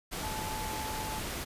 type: tone in noise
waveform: sine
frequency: 868 Hz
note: A5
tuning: 24 cents flat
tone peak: -38 dBFS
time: 0.22-1.2 s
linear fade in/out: 20 ms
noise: pink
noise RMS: -37 dBFS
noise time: 0.11-1.45 s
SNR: -4 dB
effects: resampled to 32000 Hz